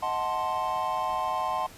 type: chord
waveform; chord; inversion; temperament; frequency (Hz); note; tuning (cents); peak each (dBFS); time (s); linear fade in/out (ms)
triangle; D# diminished seventh; none; equal with one note detuned; 630.2 / 740 / 880 / 1046.5; D#5 / F#5 / A5 / C6; +22 / 0 / 0 / 0; -34 / -30 / -30 / -28; 0.02-1.67; 10
effects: pink hiss -49 dBFS RMS until 1.77 s + resampled to 32000 Hz